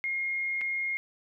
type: tone with dropouts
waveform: sine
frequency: 2140 Hz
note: C7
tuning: 38 cents sharp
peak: -28 dBFS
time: 0.04-0.97 s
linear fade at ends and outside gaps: 0 ms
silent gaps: 0.611-0.615 s
effects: none